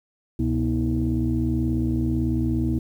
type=tone cluster; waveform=sine; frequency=69.2 / 126.6 / 243.1 / 321.4 Hz; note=C#2 / B2 / B3 / E4; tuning=-2 / +43 / -27 / -44 cents; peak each=-25 dBFS; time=0.39-2.79 s; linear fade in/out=5 ms; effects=tanh soft clip ceiling -13 dBFS + 9-bit

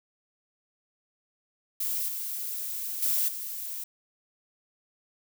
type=noise with level steps; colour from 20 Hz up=violet; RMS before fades=-30 / -34 / -26 / -36 dBFS; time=1.8-3.84 s; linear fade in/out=5 ms; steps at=2.08 / 3.02 / 3.28 s; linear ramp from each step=5 ms; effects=none

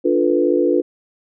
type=chord; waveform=sine; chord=B half-diminished seventh; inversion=first; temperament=equal with one note detuned; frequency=293.7 / 351.7 / 440 / 493.9 Hz; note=D4 / F4 / A4 / B4; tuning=0 / +12 / 0 / 0 cents; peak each=-19 / -17 / -21 / -19 dBFS; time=0.04-0.82 s; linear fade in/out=20 ms; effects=none

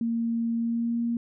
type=tone with pitch glide; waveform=sine; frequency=231 to 234.6 Hz; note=A#3 to A#3; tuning=-16 to +11 cents; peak=-24 dBFS; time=0.01-1.17 s; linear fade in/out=2 ms; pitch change=+27 cents; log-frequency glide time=0.56-1.01 s; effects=none

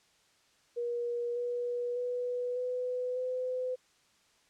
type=tone with pitch steps; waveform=sine; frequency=477.7 / 484.9 / 492.3 / 499.7 / 507.3 Hz; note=A#4 / B4 / B4 / B4 / B4; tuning=+42 / -32 / -6 / +20 / +46 cents; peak=-31 dBFS; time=0.76-3.76 s; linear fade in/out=20 ms; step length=600 ms; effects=white hiss -67 dBFS RMS until 4.49 s + low-pass 7000 Hz 12 dB/octave

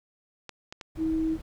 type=clicks; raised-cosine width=0.2 ms; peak=-22 dBFS; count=3; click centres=0.493 / 0.725 / 0.812 s
type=noise; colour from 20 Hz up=brown; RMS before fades=-40 dBFS; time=0.95-1.42 s; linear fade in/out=10 ms
type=tone; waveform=sine; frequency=320 Hz; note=D#4; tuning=49 cents sharp; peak=-24 dBFS; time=0.97-1.38 s; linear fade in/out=50 ms
effects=none

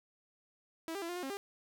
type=tone with pitch steps; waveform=sawtooth; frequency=326.2 / 398 / 336.3 / 352.7 / 358.5 / 268.9 / 399.7 Hz; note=E4 / G4 / E4 / F4 / F4 / C4 / G4; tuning=-18 / +26 / +35 / +17 / +45 / +47 / +34 cents; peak=-34 dBFS; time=0.88-1.37 s; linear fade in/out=0 ms; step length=70 ms; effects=none

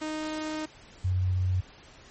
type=tone pair in turn; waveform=sawtooth / sine; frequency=309.9 / 92.13 Hz; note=D#4 / F#2; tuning=-7 / -7 cents; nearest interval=octave + major sixth; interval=2100 cents; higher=first; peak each=-27 / -23 dBFS; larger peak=second; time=0.01-0.66 / 1.04-1.61 s; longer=first; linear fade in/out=10 ms; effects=pink hiss -52 dBFS RMS until 2.1 s + MP3 32 kbps

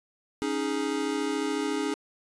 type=chord; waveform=square; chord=C# suspended second; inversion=none; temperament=equal; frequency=277.2 / 311.1 / 415.3 Hz; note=C#4 / D#4 / G#4; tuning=0 / 0 / 0 cents; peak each=-32 dBFS; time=0.42-1.94 s; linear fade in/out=0 ms; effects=resampled to 22050 Hz

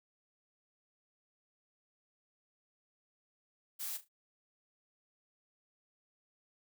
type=noise with echo; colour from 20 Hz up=blue; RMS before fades=-40 dBFS; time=3.79-3.98 s; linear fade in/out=20 ms; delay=36 ms; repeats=3; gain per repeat=-12 dB; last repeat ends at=4.088 s; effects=none

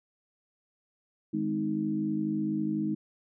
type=harmonic tone with a mistuned harmonic; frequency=52.1 Hz; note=G#1; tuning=6 cents sharp; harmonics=3 / 4 / 5 / 6; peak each=-37 / -31 / -39 / -30 dBFS; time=1.33-2.95 s; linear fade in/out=10 ms; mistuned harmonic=5; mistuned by=-15 cents; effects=none

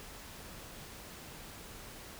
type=silence; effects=pink hiss -49 dBFS RMS until 2.19 s

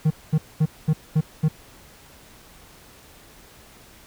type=tone bursts; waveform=triangle; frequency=155.7 Hz; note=D#3; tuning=2 cents sharp; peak=-13 dBFS; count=6; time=0.05-1.486 s; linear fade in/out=10 ms; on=56 ms; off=220 ms; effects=pink hiss -49 dBFS RMS until 4.06 s

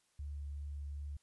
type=tone with vibrato; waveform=sine; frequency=72 Hz; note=D2; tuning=34 cents flat; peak=-40 dBFS; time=0.19-1.17 s; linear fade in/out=5 ms; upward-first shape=triangle; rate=2.6 Hz; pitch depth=11 cents each way; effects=white hiss -75 dBFS RMS until 1.22 s + resampled to 24000 Hz

